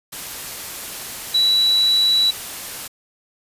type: tone in noise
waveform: sine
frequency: 3932 Hz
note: B7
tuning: 8 cents flat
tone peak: -13 dBFS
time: 1.34-2.31 s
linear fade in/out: 10 ms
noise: white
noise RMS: -31 dBFS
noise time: 0.12-2.88 s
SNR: +15 dB
effects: resampled to 32000 Hz